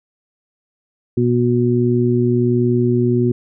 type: harmonic tone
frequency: 121.4 Hz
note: B2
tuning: 29 cents flat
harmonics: 1 / 2 / 3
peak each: -17 / -17 / -17 dBFS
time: 1.17-3.32 s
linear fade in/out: 5 ms
effects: none